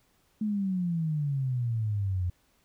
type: exponential sweep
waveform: sine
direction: down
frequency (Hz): 217.7 to 87.31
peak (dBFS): -26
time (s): 0.41-2.3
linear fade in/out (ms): 5
effects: pink hiss -68 dBFS RMS until 2.64 s